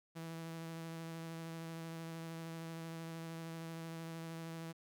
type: tone with vibrato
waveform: sawtooth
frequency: 164.2 Hz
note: E3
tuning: 6 cents flat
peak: -40 dBFS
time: 0.15-4.73 s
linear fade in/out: 20 ms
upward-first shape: sine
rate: 13 Hz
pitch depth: 13 cents each way
effects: none